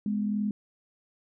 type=tone pair together; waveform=sine; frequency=207.7 / 249.8 Hz; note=G#3 / B3; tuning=0 / +20 cents; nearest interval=minor third; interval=320 cents; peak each=-26 / -35 dBFS; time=0.06-0.51 s; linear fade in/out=2 ms; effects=none